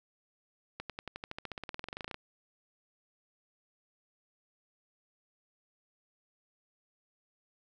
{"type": "accelerating click train", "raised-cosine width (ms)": 0.3, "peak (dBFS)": -23, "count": 24, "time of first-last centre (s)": [0.8, 2.144], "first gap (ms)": 97, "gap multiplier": 0.95, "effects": []}